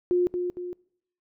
sine tone with echo, 356.6 Hz, F4, 36 cents sharp, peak -19 dBFS, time 0.11-0.27 s, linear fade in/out 0 ms, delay 230 ms, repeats 2, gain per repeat -6 dB, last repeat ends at 0.73 s, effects noise-tail reverb RT60 0.7 s tail -25 dB re dry

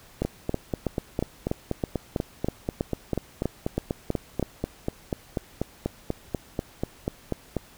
two click trains, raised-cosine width 2 ms, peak -12 / -11 dBFS, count 31 / 14, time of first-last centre 0.25-7.567 / 0.22-4.427 s, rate 4.1 / 3.09 Hz, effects pink hiss -52 dBFS RMS until 7.77 s

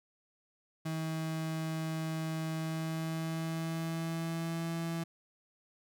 35% pulse tone with pitch glide, 160 to 166.22 Hz, D#3 to E3, +49 to +15 cents, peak -32 dBFS, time 0.85-5.04 s, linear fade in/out 10 ms, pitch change +66 cents, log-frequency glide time 2.56-4.74 s, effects none

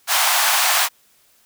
pink high-pass noise, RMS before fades -17 dBFS, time 0.07-0.89 s, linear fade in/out 50 ms, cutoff 700 Hz, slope 48 dB/octave, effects white hiss -57 dBFS RMS until 1.45 s

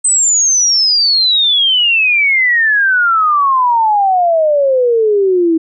sine exponential sweep, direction down, 8260 to 319 Hz, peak -8 dBFS, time 0.04-5.58 s, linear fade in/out 10 ms, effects none

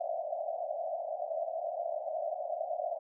white band-pass noise, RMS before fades -36 dBFS, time 0-2.99 s, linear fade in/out 10 ms, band 600 to 710 Hz, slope 96 dB/octave, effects none

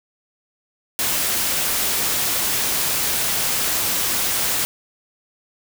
white noise, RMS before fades -21 dBFS, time 0.99-4.65 s, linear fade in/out 0 ms, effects none

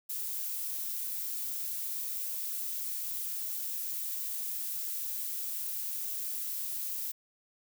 violet noise, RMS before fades -36 dBFS, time 0.09-7.12 s, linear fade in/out 10 ms, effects none

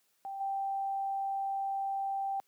sine tone with level steps, 784 Hz, G5, in tune, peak -37 / -31 dBFS, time 0.25-2.4 s, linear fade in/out 0 ms, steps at 0.4 s, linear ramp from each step 10 ms, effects white hiss -73 dBFS RMS until 2.47 s + high-pass 150 Hz 12 dB/octave

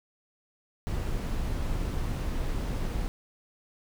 brown noise, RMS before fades -30 dBFS, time 0.87-3.08 s, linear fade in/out 0 ms, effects none

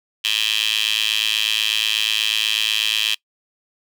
15% pulse tone with high-pass filter, 108.2 Hz, A2, 29 cents flat, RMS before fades -20 dBFS, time 0.24-3.15 s, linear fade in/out 10 ms, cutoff 3000 Hz, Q 6.7, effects noise-tail reverb RT60 0.1 s tail -23 dB re dry

